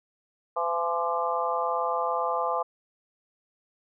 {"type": "harmonic tone with a mistuned harmonic", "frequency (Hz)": 169.5, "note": "E3", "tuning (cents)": 49, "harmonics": [3, 4, 5, 6, 7], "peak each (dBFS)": [-31, -31, -31, -31, -31], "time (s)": [0.56, 2.63], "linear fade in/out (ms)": 10, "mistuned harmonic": 6, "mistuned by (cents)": 38, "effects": []}